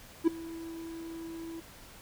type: tone with ADSR envelope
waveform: triangle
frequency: 329.6 Hz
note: E4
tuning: in tune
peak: -16 dBFS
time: 0.24-1.61 s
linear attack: 34 ms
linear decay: 8 ms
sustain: -21 dB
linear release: 18 ms
effects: pink hiss -52 dBFS RMS until 2.01 s